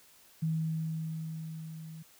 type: tone with level ramp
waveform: sine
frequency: 160 Hz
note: D#3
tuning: 49 cents sharp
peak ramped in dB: -27 to -43 dBFS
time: 0.42-2.03 s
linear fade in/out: 10 ms
effects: white hiss -60 dBFS RMS until 2.19 s